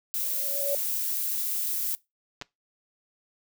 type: noise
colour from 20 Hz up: violet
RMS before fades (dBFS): -29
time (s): 0.14-1.95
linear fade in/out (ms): 0
type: tone with exponential growth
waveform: sine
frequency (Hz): 565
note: C#5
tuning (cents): +33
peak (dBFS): -24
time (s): 0.15-0.75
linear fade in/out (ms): 2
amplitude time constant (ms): 130
type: clicks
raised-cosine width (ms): 0.2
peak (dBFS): -19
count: 2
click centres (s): 2.414 / 2.421
effects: noise-tail reverb RT60 0.2 s tail -21 dB re dry